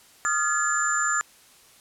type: tone cluster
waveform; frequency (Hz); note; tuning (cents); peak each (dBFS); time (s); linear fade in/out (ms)
sine; 1228 / 1378 / 1704 / 7160; D#6 / F6 / G#6 / A8; -23 / -24 / +44 / +29; -27; 0.25-1.21; 0
effects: white hiss -54 dBFS RMS until 1.8 s + low-pass 12000 Hz 12 dB/octave